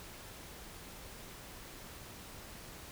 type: silence
effects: pink hiss -50 dBFS RMS until 2.91 s